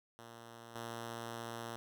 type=tone with level steps; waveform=5% pulse; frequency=116.3 Hz; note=A#2; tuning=4 cents flat; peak=-40 / -31 dBFS; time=0.19-1.76 s; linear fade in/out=0 ms; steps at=0.75 s; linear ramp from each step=2 ms; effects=none